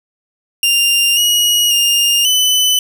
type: tone with pitch steps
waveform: sawtooth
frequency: 2794 / 2898 / 2818 / 3008 Hz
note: F7 / F#7 / F7 / F#7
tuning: 0 / -37 / +15 / +28 cents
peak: -7 dBFS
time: 0.63-2.79 s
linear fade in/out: 2 ms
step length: 540 ms
effects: none